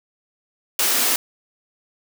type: high-pass noise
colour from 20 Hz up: white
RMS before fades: -19 dBFS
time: 0.79-1.16 s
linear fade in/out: 2 ms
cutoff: 230 Hz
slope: 48 dB/octave
effects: none